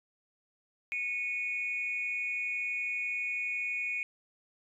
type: tone pair together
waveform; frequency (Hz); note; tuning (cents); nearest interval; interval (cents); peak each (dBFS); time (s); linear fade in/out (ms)
sine; 2201 / 2469; C#7 / D#7; -13 / -14; major second; 199; -35 / -32; 0.92-4.03; 0
effects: tanh soft clip ceiling -24 dBFS